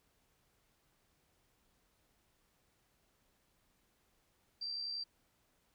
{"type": "tone with amplitude modulation", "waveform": "sine", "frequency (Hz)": 4700, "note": "D8", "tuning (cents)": 1, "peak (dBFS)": -36, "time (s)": [4.61, 5.04], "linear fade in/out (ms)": 10, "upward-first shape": "sine", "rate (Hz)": 70.5, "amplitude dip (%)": 45, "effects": ["pink hiss -75 dBFS RMS until 5.74 s"]}